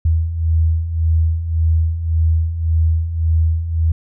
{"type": "beating tone pair", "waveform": "sine", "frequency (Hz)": [79.8, 81.6], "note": ["D#2", "E2"], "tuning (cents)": [44, -17], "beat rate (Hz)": 1.8, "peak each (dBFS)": [-20, -14], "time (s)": [0.05, 3.92], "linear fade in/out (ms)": 5, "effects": []}